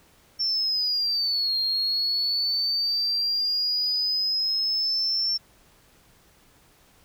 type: linear two-way sweep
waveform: sine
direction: down then up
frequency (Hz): 5420 to 4212 to 5420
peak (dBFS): -21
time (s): 0.39-5.38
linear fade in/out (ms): 20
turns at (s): 1.58
effects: tanh soft clip ceiling -18 dBFS + pink hiss -58 dBFS RMS until 7.04 s